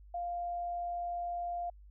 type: tone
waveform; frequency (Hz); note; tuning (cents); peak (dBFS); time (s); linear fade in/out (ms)
sine; 698.5; F5; 0; -34; 0.14-1.7; 5
effects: added 50 Hz sine -52 dBFS peak until 1.9 s